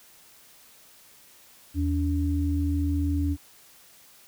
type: tone pair together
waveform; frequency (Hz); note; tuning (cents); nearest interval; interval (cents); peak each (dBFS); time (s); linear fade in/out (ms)
sine; 80.3 / 286.2; E2 / D4; -45 / -45; octave + minor seventh; 2200; -24 / -27; 1.74-3.37; 50
effects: white hiss -54 dBFS RMS until 4.27 s